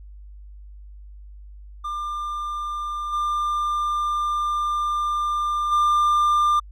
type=tone with level steps; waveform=triangle; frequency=1196 Hz; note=D6; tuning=31 cents sharp; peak=-24 / -19 / -14 dBFS; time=1.84-6.6 s; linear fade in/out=10 ms; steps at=3.12 / 5.71 s; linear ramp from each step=20 ms; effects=added 50 Hz sine -39 dBFS peak until 6.71 s